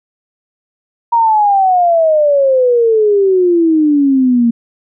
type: exponential sweep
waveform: sine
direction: down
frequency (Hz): 947 to 230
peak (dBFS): -7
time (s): 1.12-4.51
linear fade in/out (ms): 10
effects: none